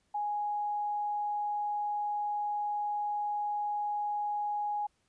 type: tone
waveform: sine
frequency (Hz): 830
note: G#5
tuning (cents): -1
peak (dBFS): -30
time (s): 0.14-4.87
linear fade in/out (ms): 10
effects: pink hiss -74 dBFS RMS until 5.08 s + resampled to 22050 Hz